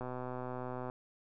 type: click train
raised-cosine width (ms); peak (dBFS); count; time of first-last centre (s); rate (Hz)
1; -27; 113; 0.01-0.899; 126
effects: none